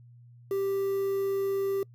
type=tone with quantisation; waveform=triangle; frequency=392 Hz; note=G4; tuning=in tune; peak=-24 dBFS; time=0.51-1.83 s; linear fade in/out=2 ms; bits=8; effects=noise-tail reverb RT60 0.1 s tail -26 dB re dry + added 120 Hz sine -50 dBFS peak until 1.94 s